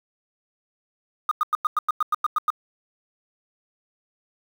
sine tone bursts, 1229 Hz, D#6, 22 cents flat, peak -16 dBFS, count 11, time 1.29-2.503 s, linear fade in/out 2 ms, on 23 ms, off 96 ms, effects tanh soft clip ceiling -14 dBFS + 7-bit

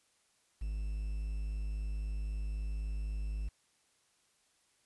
triangle tone with quantisation, 51.91 Hz, G#1, in tune, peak -32 dBFS, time 0.61-3.49 s, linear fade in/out 10 ms, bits 10, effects white hiss -72 dBFS RMS until 4.85 s + resampled to 24000 Hz

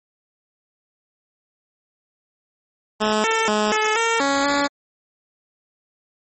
10% pulse tone with pitch steps, 214.2 / 447.4 / 211.9 / 431 / 457.7 / 278.1 / 283.9 Hz, A3 / A4 / G#3 / A4 / A#4 / C#4 / C#4, -46 / +29 / +35 / -36 / -32 / +6 / +41 cents, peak -9 dBFS, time 3-4.68 s, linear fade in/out 20 ms, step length 240 ms, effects MP3 32 kbps

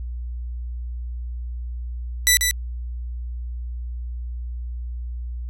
10% pulse tone with echo, 1976 Hz, B6, in tune, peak -4 dBFS, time 2.27-2.37 s, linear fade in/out 0 ms, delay 140 ms, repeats 1, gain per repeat -5 dB, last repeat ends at 2.51 s, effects added 60 Hz sine -27 dBFS peak until 5.49 s

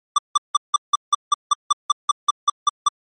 square tone bursts, 1174.7 Hz, D6, in tune, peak -12 dBFS, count 15, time 0.16-2.885 s, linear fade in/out 5 ms, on 23 ms, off 170 ms, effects MP3 32 kbps

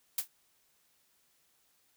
blue noise with exponential decay, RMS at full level -26 dBFS, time 0.18-0.28 s, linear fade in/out 5 ms, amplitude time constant 21 ms, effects white hiss -71 dBFS RMS until 1.96 s

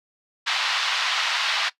white band-pass noise, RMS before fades -24 dBFS, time 0.46-1.7 s, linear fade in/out 20 ms, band 860 to 4200 Hz, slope 24 dB/octave, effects noise-tail reverb RT60 0.1 s tail -18 dB re dry

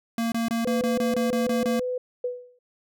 square tone bursts, 230 Hz, A#3, 23 cents flat, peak -24 dBFS, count 10, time 0.18-1.796 s, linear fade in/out 2 ms, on 140 ms, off 24 ms
sine tone, 501 Hz, B4, 25 cents sharp, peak -25 dBFS, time 0.65-1.98 s, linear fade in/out 5 ms
sine tone with exponential decay, 493.9 Hz, B4, in tune, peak -22 dBFS, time 2.24-2.59 s, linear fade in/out 5 ms, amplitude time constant 76 ms
effects none

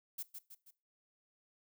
violet noise with echo, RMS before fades -41 dBFS, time 0.18-0.23 s, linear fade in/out 10 ms, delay 160 ms, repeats 3, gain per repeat -6 dB, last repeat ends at 0.71 s, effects noise-tail reverb RT60 0.3 s tail -19 dB re dry

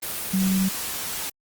sine tone in noise, 190 Hz, F#3, 46 cents sharp, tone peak -19 dBFS, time 0.33-0.69 s, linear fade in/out 10 ms, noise white, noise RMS -30 dBFS, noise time 0.02-1.3 s, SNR +8 dB, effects Opus 24 kbps

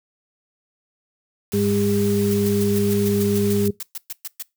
white high-pass noise, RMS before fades -34 dBFS, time 1.52-3.66 s, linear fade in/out 0 ms, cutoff 350 Hz, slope 24 dB/octave
harmonic tone, 101.2 Hz, G#2, 44 cents flat, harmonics 1 / 2 / 4, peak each -25 / -20 / -21 dBFS, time 1.53-3.71 s, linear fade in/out 10 ms
blue noise bursts, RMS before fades -30 dBFS, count 15, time 2.31-4.425 s, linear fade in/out 2 ms, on 29 ms, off 120 ms
effects noise-tail reverb RT60 0.2 s tail -22 dB re dry

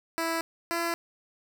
10% pulse tone pair in turn, 329.6 / 338.1 Hz, E4 / E4, 0 / +44 cents, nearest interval unison, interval 44 cents, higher second, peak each -19 dBFS, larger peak neither, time 0.18-0.41 / 0.71-0.94 s, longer neither, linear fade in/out 0 ms, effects none

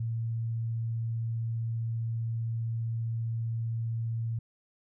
sine tone, 114.4 Hz, A#2, 32 cents flat, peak -29 dBFS, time 0-4.39 s, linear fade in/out 5 ms, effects none

